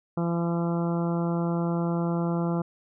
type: harmonic tone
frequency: 170 Hz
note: F3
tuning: 46 cents flat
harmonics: 1 / 2 / 3 / 4 / 5 / 6 / 7 / 8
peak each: -25 / -31 / -35 / -37 / -39 / -41 / -42 / -43 dBFS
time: 0.17-2.62 s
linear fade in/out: 5 ms
effects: none